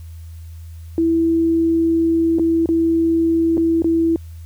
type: tone with dropouts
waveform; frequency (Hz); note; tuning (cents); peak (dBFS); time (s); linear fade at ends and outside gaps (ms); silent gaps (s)
sine; 329.6; E4; 0; -13; 0.98-4.16; 1; 2.386-2.395 / 2.659-2.689 / 3.571-3.578 / 3.821-3.844
effects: added 82 Hz sine -32 dBFS peak until 4.45 s + white hiss -54 dBFS RMS until 4.45 s